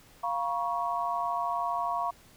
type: chord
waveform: sine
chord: Bb minor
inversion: second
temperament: equal with one note detuned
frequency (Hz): 698.5 / 956.3 / 1108.7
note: F5 / Bb5 / Db6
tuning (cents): 0 / +44 / 0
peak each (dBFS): -32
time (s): 0.23-2.11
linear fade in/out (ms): 10
effects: pink hiss -57 dBFS RMS until 2.36 s